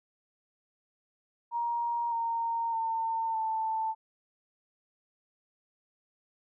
sine tone with pitch steps, 942 / 922.6 / 903.6 / 885 Hz, A#5 / A#5 / A5 / A5, +18 / -18 / +46 / +10 cents, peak -28 dBFS, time 1.51-3.95 s, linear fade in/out 50 ms, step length 610 ms, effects none

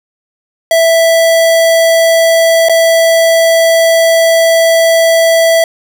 square tone with dropouts, 659.3 Hz, E5, in tune, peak -6 dBFS, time 0.71-5.64 s, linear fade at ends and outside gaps 2 ms, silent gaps 2.686-2.695 s, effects none

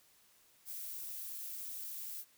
violet noise, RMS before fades -44 dBFS, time 0.65-2.25 s, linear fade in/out 50 ms, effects white hiss -67 dBFS RMS until 2.37 s

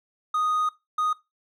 triangle tone bursts at uneven times, 1242 Hz, D#6, 3 cents flat, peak -20 dBFS, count 2, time 0.34-0.69 / 0.98-1.13 s, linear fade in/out 5 ms, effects noise-tail reverb RT60 0.2 s tail -17 dB re dry

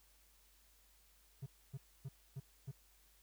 triangle tone bursts, 134.7 Hz, C#3, 49 cents flat, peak -40 dBFS, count 5, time 1.42-2.715 s, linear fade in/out 10 ms, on 43 ms, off 270 ms, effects added 50 Hz sine -70 dBFS peak until 3.22 s + white hiss -70 dBFS RMS until 3.22 s

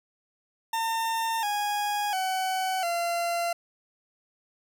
40% pulse tone with pitch steps, 906 / 826 / 753.1 / 686.6 Hz, A#5 / G#5 / F#5 / F5, -50 / -10 / +30 / -30 cents, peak -25 dBFS, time 0.73-3.53 s, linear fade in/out 5 ms, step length 700 ms, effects none

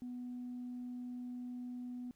sine tone, 246.9 Hz, B3, in tune, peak -40 dBFS, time 0.02-2.11 s, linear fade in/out 0 ms, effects tanh soft clip ceiling -38 dBFS + pink hiss -75 dBFS RMS until 2.15 s

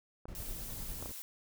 clicks, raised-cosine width 1 ms, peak -30 dBFS, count 3, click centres 0.255 / 1.026 / 1.059 s
brown noise with tremolo, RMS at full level -43 dBFS, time 0.28-1.12 s, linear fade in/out 5 ms, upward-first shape square, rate 9.9 Hz, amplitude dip 35%
blue noise, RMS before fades -45 dBFS, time 0.35-1.22 s, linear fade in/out 0 ms
effects none

